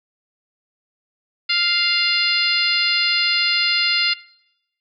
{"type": "harmonic tone", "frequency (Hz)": 698.5, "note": "F5", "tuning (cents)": 0, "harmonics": [2, 3, 4, 5, 6, 7], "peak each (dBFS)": [-27, -23, -22, -27, -21, -24], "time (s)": [1.49, 4.14], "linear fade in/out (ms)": 10, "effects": ["noise-tail reverb RT60 0.8 s tail -20 dB re dry"]}